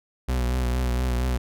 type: tone with vibrato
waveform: 40% pulse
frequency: 62.1 Hz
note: B1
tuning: 10 cents sharp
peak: -21 dBFS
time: 0.28-1.38 s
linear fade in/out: 10 ms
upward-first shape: triangle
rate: 4.3 Hz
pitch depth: 56 cents each way
effects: none